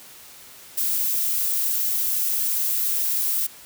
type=noise; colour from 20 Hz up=violet; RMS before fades=-23 dBFS; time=0.77-3.47 s; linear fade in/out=10 ms; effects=white hiss -45 dBFS RMS until 3.65 s